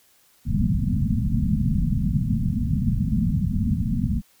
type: low-pass noise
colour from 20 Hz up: white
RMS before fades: -22 dBFS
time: 0.45-4.22 s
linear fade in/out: 50 ms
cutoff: 240 Hz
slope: 96 dB/octave
effects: white hiss -59 dBFS RMS until 4.4 s